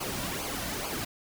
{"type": "noise with flanger", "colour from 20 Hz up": "pink", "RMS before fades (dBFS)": -34, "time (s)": [0, 1.05], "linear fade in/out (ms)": 10, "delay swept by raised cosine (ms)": [0.53, 2.43], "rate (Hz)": 2.3, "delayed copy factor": -0.65, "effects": []}